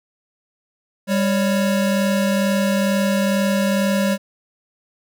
square tone pair together, 198.9 / 554.5 Hz, G3 / C#5, +25 / 0 cents, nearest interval octave + tritone, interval 1775 cents, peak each -18 / -23 dBFS, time 1.07-4.18 s, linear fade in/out 50 ms, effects none

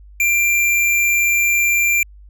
square tone, 2373 Hz, D7, 17 cents sharp, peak -14 dBFS, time 0.2-2.03 s, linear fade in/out 2 ms, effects added 50 Hz sine -39 dBFS peak until 2.29 s

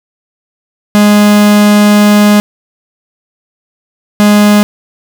45% pulse tone pair in turn, 207.7 / 207.7 Hz, G#3 / G#3, 0 / 0 cents, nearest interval unison, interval 0 cents, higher neither, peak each -3 dBFS, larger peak neither, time 0.95-2.4 / 4.2-4.63 s, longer first, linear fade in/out 0 ms, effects 7-bit

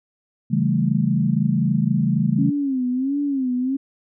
sine chord, A dominant seventh, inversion first, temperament equal, 138.59 / 164.81 / 196 / 220 Hz, C#3 / E3 / G3 / A3, 0 / 0 / 0 / 0 cents, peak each -22 dBFS, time 0.5-2.51 s, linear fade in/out 20 ms
sine tone with vibrato, 267.5 Hz, C4, 38 cents sharp, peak -19 dBFS, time 2.38-3.77 s, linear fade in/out 10 ms, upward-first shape sine, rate 1.5 Hz, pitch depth 130 cents each way
effects none

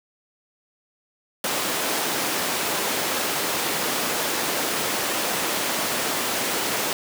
pink high-pass noise, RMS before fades -25 dBFS, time 1.44-6.93 s, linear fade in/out 2 ms, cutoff 310 Hz, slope 12 dB/octave, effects none

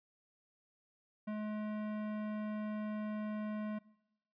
sine tone with hard clipping, 212.6 Hz, G#3, 41 cents sharp, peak -39 dBFS, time 1.27-3.79 s, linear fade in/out 10 ms, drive 16 dB, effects noise-tail reverb RT60 0.9 s tail -22 dB re dry + resampled to 11025 Hz

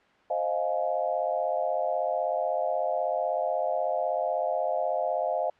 sine chord, F minor seventh, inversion second, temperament equal with one note detuned, 523.3 / 622.3 / 698.5 / 848.1 Hz, C5 / Eb5 / F5 / Ab5, 0 / 0 / 0 / +36 cents, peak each -32 / -29 / -29 / -35 dBFS, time 0.3-5.5 s, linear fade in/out 5 ms, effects white hiss -60 dBFS RMS until 5.59 s + low-pass 2000 Hz 12 dB/octave

